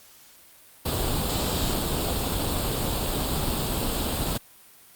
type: noise with comb filter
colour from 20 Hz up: pink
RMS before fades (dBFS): -26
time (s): 0.85-4.38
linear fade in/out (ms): 10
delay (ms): 0.25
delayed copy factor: +0.6
effects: white hiss -52 dBFS RMS until 4.95 s + Opus 48 kbps